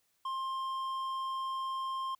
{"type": "tone with hard clipping", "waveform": "sine", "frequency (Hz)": 1058, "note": "C6", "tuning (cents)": 19, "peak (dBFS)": -35, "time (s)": [0.25, 2.15], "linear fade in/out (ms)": 5, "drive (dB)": 6, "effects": ["white hiss -75 dBFS RMS until 2.19 s"]}